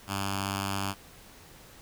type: tone with notch filter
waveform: 5% pulse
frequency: 98 Hz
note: G2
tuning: in tune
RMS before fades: -32 dBFS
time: 0.07-0.95 s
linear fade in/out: 50 ms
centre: 480 Hz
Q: 0.75
effects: pink hiss -52 dBFS RMS until 1.81 s